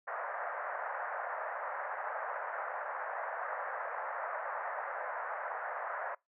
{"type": "band-pass noise", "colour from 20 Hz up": "pink", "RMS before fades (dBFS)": -39, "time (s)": [0.07, 6.15], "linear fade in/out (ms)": 10, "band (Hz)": [560, 1800], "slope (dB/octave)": 48, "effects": ["noise-tail reverb RT60 0.2 s tail -24 dB re dry"]}